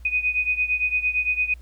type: beating tone pair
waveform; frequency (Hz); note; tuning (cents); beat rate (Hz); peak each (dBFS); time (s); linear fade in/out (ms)
sine; 2489 / 2497.8; D#7 / D#7; 0 / +6; 8.8; -22 / -25; 0.05-1.54; 5
effects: added 60 Hz sine -40 dBFS peak until 1.61 s + pink hiss -60 dBFS RMS until 1.61 s